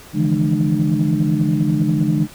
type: tone cluster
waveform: sine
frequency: 144 / 158.8 / 168.9 / 210.9 / 302.1 Hz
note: D3 / D#3 / E3 / G#3 / D4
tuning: -34 / +36 / +42 / +27 / +49 cents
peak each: -20 dBFS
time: 0.13-2.28 s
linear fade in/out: 50 ms
effects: tanh soft clip ceiling -6 dBFS + pink hiss -41 dBFS RMS until 2.34 s